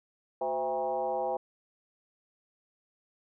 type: tone with frequency modulation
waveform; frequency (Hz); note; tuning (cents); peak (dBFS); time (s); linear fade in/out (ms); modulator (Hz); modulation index
sine; 659.3; E5; 0; -28; 0.41-1.37; 5; 145; 1.6
effects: none